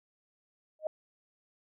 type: tone with exponential growth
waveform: sine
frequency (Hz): 622.3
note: D#5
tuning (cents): 0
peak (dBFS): -25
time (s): 0.79-0.87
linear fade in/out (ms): 2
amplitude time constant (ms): 16
effects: none